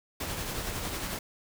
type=noise with tremolo; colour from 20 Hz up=pink; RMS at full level=-33 dBFS; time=0.2-1.19 s; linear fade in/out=5 ms; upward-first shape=triangle; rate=11 Hz; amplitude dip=40%; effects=none